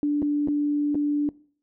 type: tone with dropouts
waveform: sine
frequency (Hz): 292.6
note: D4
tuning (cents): -6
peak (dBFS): -20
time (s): 0.03-1.29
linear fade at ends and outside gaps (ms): 1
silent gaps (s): 0.22-0.226 / 0.475-0.484 / 0.946-0.953
effects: noise-tail reverb RT60 0.5 s tail -22 dB re dry